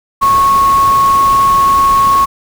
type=tone in noise; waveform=sine; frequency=1100 Hz; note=C#6; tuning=14 cents flat; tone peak=-6 dBFS; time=0.21-2.26 s; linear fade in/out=20 ms; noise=pink; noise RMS=-23 dBFS; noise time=0.21-2.26 s; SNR=+14 dB; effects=none